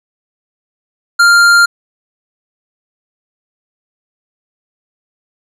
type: tone with hard clipping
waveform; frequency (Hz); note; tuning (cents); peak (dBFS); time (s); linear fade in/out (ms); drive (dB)
sine; 1396.9; F6; 0; -6; 1.19-1.66; 10; 12
effects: none